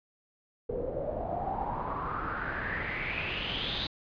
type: noise with low-pass filter sweep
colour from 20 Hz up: pink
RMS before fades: -34 dBFS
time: 0.69-3.87 s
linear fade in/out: 5 ms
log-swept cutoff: 460 to 3900 Hz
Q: 6.9
effects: resampled to 11025 Hz